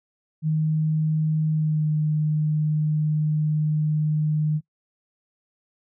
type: tone with pitch glide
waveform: sine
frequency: 155.9 to 152.96 Hz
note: D#3 to D#3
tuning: +4 to -29 cents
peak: -19 dBFS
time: 0.42-4.61 s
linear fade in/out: 50 ms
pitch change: -33 cents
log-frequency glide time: 1.51-1.89 s
effects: noise-tail reverb RT60 0.1 s tail -22 dB re dry